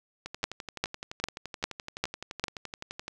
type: two click trains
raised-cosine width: 0.2 ms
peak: -20 / -9 dBFS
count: 34 / 6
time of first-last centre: 0.26-3.081 / 0.44-2.44 s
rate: 11.7 / 2.5 Hz
effects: none